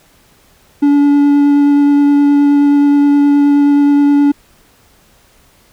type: tone with vibrato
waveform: triangle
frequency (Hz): 286.6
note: D4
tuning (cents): -42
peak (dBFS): -4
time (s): 0.82-4.32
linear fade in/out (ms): 10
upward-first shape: sine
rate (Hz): 9.5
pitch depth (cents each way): 8
effects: pink hiss -49 dBFS RMS until 5.72 s